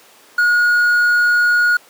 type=tone with quantisation; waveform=triangle; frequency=1444 Hz; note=F#6; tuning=43 cents flat; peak=-9 dBFS; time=0.38-1.77 s; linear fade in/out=5 ms; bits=6; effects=pink hiss -46 dBFS RMS until 1.89 s + high-pass 400 Hz 12 dB/octave